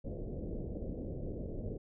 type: low-pass noise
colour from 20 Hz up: pink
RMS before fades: -40 dBFS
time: 0.04-1.78 s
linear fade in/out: 10 ms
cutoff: 580 Hz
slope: 48 dB/octave
effects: none